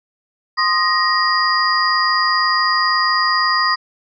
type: tone cluster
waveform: sine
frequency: 1049 / 1237 / 1881 / 4859 Hz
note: C6 / D#6 / A#6 / D#8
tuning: +4 / -10 / +15 / -42 cents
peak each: -19 dBFS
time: 0.57-3.76 s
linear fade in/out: 20 ms
effects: none